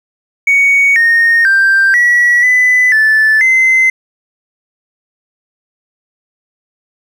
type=tone with pitch steps; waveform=triangle; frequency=2235 / 1848 / 1576 / 1934 / 2000 / 1750 / 2061 Hz; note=C#7 / A#6 / G6 / B6 / B6 / A6 / C7; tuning=+14 / -16 / +9 / -37 / +21 / -10 / -27 cents; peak=-3 dBFS; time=0.47-3.9 s; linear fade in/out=5 ms; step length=490 ms; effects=tanh soft clip ceiling -2 dBFS